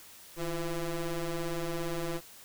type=ring-modulated tone; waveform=25% pulse; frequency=167.3 Hz; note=E3; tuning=26 cents sharp; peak=-25 dBFS; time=0.36-2.21 s; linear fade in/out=50 ms; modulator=176 Hz; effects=white hiss -52 dBFS RMS until 2.44 s